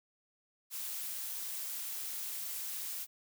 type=noise with amplitude modulation; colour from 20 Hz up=blue; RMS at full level=-38 dBFS; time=0.7-3.07 s; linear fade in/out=50 ms; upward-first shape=sine; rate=294 Hz; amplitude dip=45%; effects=none